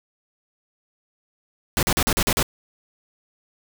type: noise bursts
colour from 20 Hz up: pink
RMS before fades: -20 dBFS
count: 7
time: 1.77-2.428 s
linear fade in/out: 0 ms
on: 58 ms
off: 42 ms
effects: none